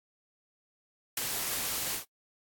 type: noise with ADSR envelope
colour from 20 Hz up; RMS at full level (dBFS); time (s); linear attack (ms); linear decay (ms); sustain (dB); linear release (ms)
white; -29; 1.17-2.05; 4; 17; -4; 110
effects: noise-tail reverb RT60 0.1 s tail -23 dB re dry + AAC 64 kbps